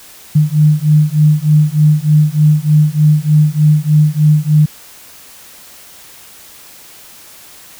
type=beating tone pair; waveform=sine; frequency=150 / 153.3 Hz; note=D3 / D#3; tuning=+37 / -25 cents; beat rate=3.3 Hz; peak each=-10 dBFS; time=0.35-4.66 s; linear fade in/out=10 ms; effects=white hiss -38 dBFS RMS until 7.79 s